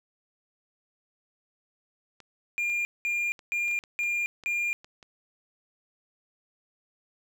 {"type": "clicks", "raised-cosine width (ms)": 0.2, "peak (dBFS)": -31, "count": 10, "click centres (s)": [2.203, 2.699, 3.392, 3.681, 3.713, 3.838, 4.035, 4.437, 4.845, 5.028]}
{"type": "tone bursts", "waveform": "triangle", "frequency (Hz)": 2406, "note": "D7", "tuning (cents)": 41, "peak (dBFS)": -24, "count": 5, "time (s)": [2.58, 4.73], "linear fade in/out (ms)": 0, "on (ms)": 270, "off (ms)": 200}
{"effects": []}